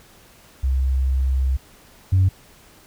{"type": "tone pair in turn", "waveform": "sine", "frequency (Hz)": [65.9, 93.95], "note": ["C2", "F#2"], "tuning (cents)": [13, 27], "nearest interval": "tritone", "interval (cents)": 614, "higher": "second", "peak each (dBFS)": [-16, -11], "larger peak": "second", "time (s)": [[0.63, 1.57], [2.12, 2.29]], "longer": "first", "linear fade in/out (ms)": 10, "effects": ["tanh soft clip ceiling -10 dBFS", "pink hiss -50 dBFS RMS until 2.86 s"]}